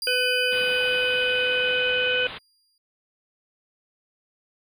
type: tone with exponential decay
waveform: 40% pulse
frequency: 4800 Hz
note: D8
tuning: 37 cents sharp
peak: -26 dBFS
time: 0.02-2.78 s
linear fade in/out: 2 ms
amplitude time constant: 600 ms
type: harmonic tone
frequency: 501 Hz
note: B4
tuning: 25 cents sharp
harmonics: 1 / 3 / 5 / 6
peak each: -26 / -26 / -26 / -26 dBFS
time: 0.07-2.27 s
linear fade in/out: 2 ms
type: low-pass noise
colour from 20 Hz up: white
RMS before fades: -38 dBFS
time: 0.51-2.39 s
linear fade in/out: 20 ms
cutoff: 4000 Hz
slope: 96 dB/octave
effects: none